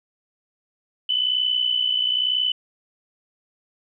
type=tone pair together; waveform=sine; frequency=2988 / 3049 Hz; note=F#7 / G7; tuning=+16 / -49 cents; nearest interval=unison; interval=35 cents; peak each=-20 / -25 dBFS; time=1.09-2.52 s; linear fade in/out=5 ms; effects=none